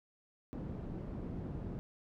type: low-pass noise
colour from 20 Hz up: white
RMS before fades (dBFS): -42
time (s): 0.53-1.79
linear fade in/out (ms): 0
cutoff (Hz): 240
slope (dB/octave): 12
effects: none